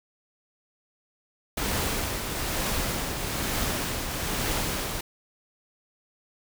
pink noise with tremolo, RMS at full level -27 dBFS, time 1.57-5.01 s, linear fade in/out 5 ms, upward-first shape triangle, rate 1.1 Hz, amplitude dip 45%, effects none

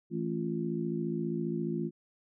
harmonic tone with a mistuned harmonic, 54.8 Hz, A1, 6 cents flat, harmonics 3 / 4 / 5 / 6, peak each -35 / -35 / -40 / -35 dBFS, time 0.1-1.91 s, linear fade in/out 50 ms, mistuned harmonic 6, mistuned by +94 cents, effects none

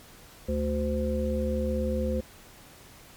harmonic tone, 73.5 Hz, D2, 2 cents sharp, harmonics 1 / 3 / 5 / 7, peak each -29 / -30 / -36 / -30 dBFS, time 0.48-2.21 s, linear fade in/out 10 ms, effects pink hiss -51 dBFS RMS until 3.16 s + MP3 96 kbps

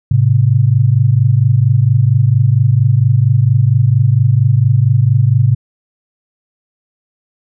sine tone pair together, 108.3 / 132.66 Hz, A2 / C3, -27 / +24 cents, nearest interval major third, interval 351 cents, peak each -10 dBFS, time 0.11-5.55 s, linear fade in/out 5 ms, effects none

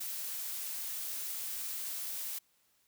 blue noise, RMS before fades -39 dBFS, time 0-2.39 s, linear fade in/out 10 ms, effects white hiss -72 dBFS RMS until 2.87 s

